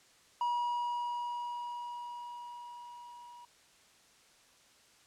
triangle tone with level ramp, 962 Hz, B5, 46 cents flat, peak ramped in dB -27 to -48 dBFS, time 0.41-3.45 s, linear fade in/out 2 ms, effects white hiss -63 dBFS RMS until 5.06 s + low-pass 8000 Hz 12 dB/octave

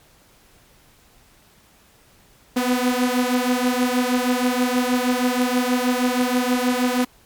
sawtooth beating tone pair, 246.9 / 253.2 Hz, B3 / B3, 0 / +43 cents, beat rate 6.3 Hz, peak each -16 / -18 dBFS, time 2.56-7.05 s, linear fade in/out 10 ms, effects pink hiss -54 dBFS RMS until 7.25 s + MP3 96 kbps

